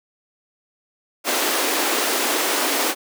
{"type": "high-pass noise", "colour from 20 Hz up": "pink", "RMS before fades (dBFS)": -21, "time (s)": [1.24, 2.95], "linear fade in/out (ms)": 50, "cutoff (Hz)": 270, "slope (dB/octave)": 48, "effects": []}